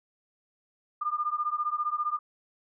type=beating tone pair; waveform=sine; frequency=1200 / 1215 Hz; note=D6 / D#6; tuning=+37 / -42 cents; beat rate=15 Hz; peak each=-30 dBFS; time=1.01-2.19 s; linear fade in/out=10 ms; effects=none